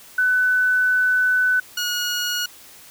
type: tone pair in turn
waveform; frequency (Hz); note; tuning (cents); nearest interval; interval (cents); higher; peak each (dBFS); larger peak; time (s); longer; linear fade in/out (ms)
sine / 15% pulse; 1500 / 1447.2; F#6 / F#6; +23 / -39; minor second; 62; first; -15; neither; 0.18-1.6 / 1.77-2.46; first; 5
effects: white hiss -45 dBFS RMS until 2.9 s

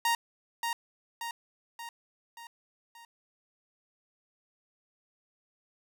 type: tone with echo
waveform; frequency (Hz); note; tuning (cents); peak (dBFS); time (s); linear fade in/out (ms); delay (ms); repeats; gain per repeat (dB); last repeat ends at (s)
sawtooth; 932.3; A#5; 0; -21; 0.05-0.15; 2; 580; 5; -5; 3.05
effects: none

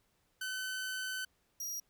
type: tone pair in turn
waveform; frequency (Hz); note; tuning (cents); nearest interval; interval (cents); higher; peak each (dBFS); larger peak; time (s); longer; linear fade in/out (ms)
sawtooth; 1519 / 5712; F#6 / F8; +45 / +38; octave + major seventh; 2293; second; -33 / -35; first; 0.41-1.25 / 1.6-1.8; first; 5
effects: pink hiss -75 dBFS RMS until 1.89 s

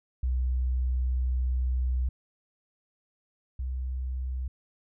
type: tone pair in turn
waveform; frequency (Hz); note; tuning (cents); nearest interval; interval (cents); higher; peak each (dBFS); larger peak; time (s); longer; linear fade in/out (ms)
sine; 63 / 64.03; B1 / C2; +35 / -37; unison; 28; second; -24 / -29; first; 0.23-2.09 / 3.59-4.48; first; 5
effects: none

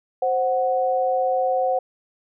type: tone pair together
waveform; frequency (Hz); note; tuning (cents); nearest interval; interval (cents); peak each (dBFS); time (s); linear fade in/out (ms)
sine; 523.8 / 740; C5 / F#5; +2 / 0; tritone; 598; -21; 0.22-1.79; 5
effects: none

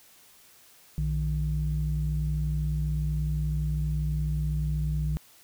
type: tone pair together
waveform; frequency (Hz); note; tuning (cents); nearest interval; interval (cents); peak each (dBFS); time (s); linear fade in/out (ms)
sine; 60.6 / 152.7; B1 / D#3; -32 / -32; octave + major third; 1600; -27; 0.98-5.17; 0
effects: tanh soft clip ceiling -18 dBFS + white hiss -56 dBFS RMS until 5.43 s

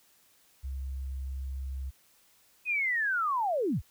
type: tone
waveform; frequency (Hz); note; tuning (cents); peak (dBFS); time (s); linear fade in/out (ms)
sine; 66.7; C2; +34; -33; 0.63-1.91; 20
type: linear sweep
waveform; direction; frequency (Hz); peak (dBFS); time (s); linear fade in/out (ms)
sine; down; 2540 to 36.93; -26; 2.65-3.82; 50
effects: white hiss -64 dBFS RMS until 3.9 s

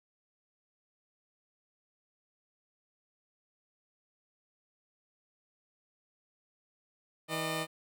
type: tone pair together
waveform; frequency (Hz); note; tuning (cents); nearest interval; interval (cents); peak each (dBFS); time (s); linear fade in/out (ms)
10% pulse; 160.5 / 606; E3 / D#5; -46 / -46; octave + major seventh; 2300; -27; 7.28-7.67; 50
effects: none

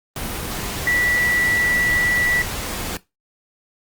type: tone in noise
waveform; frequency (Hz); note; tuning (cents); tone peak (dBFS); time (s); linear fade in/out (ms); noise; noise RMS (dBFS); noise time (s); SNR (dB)
sine; 1956; B6; -17; -16; 0.87-2.42; 2; pink; -27; 0.16-2.97; +8
effects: noise-tail reverb RT60 0.2 s tail -18 dB re dry + Opus 32 kbps

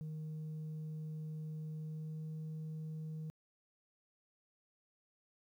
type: tone with pitch glide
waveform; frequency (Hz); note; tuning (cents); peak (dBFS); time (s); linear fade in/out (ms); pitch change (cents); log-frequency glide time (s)
sine; 155.56 to 156.82; D#3 to D#3; 0 to +14; -38; 0.01-3.3; 0; +14; 1.79-2.3
effects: tanh soft clip ceiling -40 dBFS + 12-bit

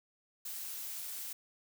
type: noise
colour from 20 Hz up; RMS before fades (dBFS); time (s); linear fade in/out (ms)
blue; -42; 0.45-1.33; 5
effects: none

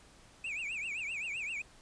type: tone with vibrato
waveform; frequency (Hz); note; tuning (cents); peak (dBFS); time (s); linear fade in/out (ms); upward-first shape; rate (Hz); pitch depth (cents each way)
triangle; 2489; D#7; 0; -34; 0.44-1.62; 5; triangle; 7.7; 220
effects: pink hiss -59 dBFS RMS until 1.81 s + resampled to 22050 Hz

